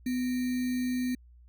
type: tone with sample-and-hold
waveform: sine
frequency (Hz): 250.5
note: B3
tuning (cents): +25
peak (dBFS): -27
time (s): 0.06-1.15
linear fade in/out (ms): 5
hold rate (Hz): 2100
effects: added 60 Hz sine -52 dBFS peak until 1.48 s